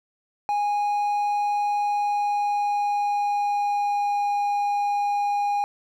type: tone with pitch glide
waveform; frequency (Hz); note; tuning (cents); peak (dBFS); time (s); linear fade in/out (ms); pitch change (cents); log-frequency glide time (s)
triangle; 824 to 816.9; G#5 to G#5; -14 to -29; -19; 0.49-5.64; 0; -15; 1.76-4.28
effects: none